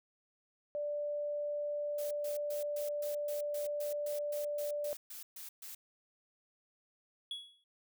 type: tone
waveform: sine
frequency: 587.3 Hz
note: D5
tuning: in tune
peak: -34 dBFS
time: 0.75-4.93 s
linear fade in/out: 0 ms
type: noise bursts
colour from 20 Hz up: blue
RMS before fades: -47 dBFS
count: 15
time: 1.98-5.75 s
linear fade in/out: 5 ms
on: 130 ms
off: 130 ms
type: tone with exponential decay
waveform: triangle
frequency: 3360 Hz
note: G#7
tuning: 19 cents sharp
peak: -34 dBFS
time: 7.31-7.64 s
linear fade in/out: 2 ms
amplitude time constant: 71 ms
effects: none